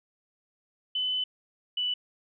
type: tone pair in turn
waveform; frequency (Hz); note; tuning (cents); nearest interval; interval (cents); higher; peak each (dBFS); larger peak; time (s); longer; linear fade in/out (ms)
sine; 3017 / 2970; F#7 / F#7; +33 / +6; unison; 27; first; -26; neither; 0.95-1.24 / 1.77-1.94; first; 5
effects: none